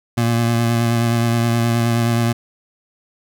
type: tone with vibrato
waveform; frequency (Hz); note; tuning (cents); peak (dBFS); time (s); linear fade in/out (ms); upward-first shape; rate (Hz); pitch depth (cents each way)
25% pulse; 116.9; A#2; +5; -11; 0.17-2.33; 10; sine; 9.5; 22
effects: none